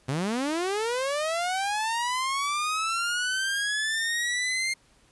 sawtooth linear sweep, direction up, 123.47 to 2122 Hz, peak -22 dBFS, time 0.08-4.74 s, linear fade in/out 10 ms, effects pink hiss -61 dBFS RMS until 5.11 s + resampled to 24000 Hz

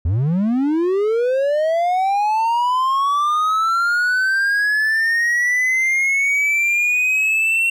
triangle linear sweep, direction up, 75.4 to 2729 Hz, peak -13 dBFS, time 0.05-7.7 s, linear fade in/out 5 ms, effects none

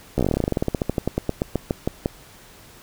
slowing click train, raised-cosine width 2 ms, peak -7 dBFS, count 29, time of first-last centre 0.18-2.059 s, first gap 14 ms, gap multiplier 1.1, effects pink hiss -47 dBFS RMS until 2.82 s

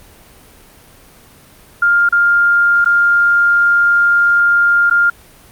sine tone with dropouts, 1403 Hz, F6, 8 cents sharp, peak -8 dBFS, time 1.82-5.1 s, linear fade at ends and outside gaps 5 ms, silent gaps 2.09-2.124 / 2.846-2.858 / 4.899-4.909 s, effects pink hiss -43 dBFS RMS until 5.51 s + Opus 32 kbps

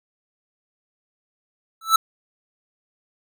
square tone with exponential growth, 1318.5 Hz, E6, in tune, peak -9 dBFS, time 1.81-1.96 s, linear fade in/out 5 ms, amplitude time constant 32 ms, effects none

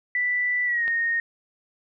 sine tone with pitch glide, 1975.5 to 1853.9 Hz, B6 to A#6, 0 to -10 cents, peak -21 dBFS, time 0.15-1.2 s, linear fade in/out 2 ms, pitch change -110 cents, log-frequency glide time 0.65-0.85 s
click, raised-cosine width 0.3 ms, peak -21 dBFS, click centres 0.879 s
effects none

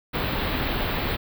pink band-stop noise, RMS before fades -26 dBFS, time 0.13-1.17 s, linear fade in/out 20 ms, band 4200 to 15000 Hz, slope 48 dB/octave, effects none

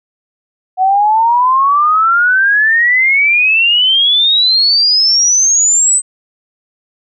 sine exponential sweep, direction up, 737 to 8190 Hz, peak -7 dBFS, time 0.77-6.02 s, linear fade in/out 50 ms, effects none

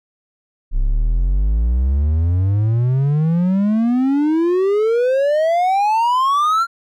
triangle exponential sweep, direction up, 31.67 to 1396.9 Hz, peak -11 dBFS, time 0.71-6.67 s, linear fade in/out 50 ms, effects none

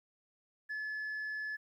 sine tone, 1720 Hz, A6, 40 cents flat, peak -34 dBFS, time 0.69-1.57 s, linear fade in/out 20 ms, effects tanh soft clip ceiling -35 dBFS + 12-bit

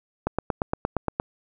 click train, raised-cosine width 1 ms, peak -9 dBFS, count 9, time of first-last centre 0.27-1.199 s, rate 8.61 Hz, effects none

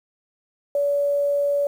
sine tone with quantisation, 571 Hz, D5, 49 cents flat, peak -18 dBFS, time 0.75-1.67 s, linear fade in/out 2 ms, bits 8, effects none

